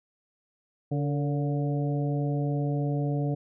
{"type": "harmonic tone with a mistuned harmonic", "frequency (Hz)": 143.6, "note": "D3", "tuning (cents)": -39, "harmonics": [1, 2, 3, 4, 5], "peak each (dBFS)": [-26, -32, -36, -38, -40], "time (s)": [0.91, 3.35], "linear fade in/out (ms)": 10, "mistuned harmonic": 3, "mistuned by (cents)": 61, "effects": []}